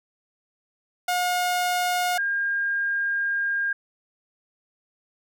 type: tone pair in turn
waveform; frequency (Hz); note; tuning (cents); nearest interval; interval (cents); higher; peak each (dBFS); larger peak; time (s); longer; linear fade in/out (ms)
sawtooth / sine; 718 / 1611.9; F5 / G6; +48 / +48; octave + major second; 1400; second; -18 / -22; first; 1.08-2.18 / 2.18-3.73; second; 5
effects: none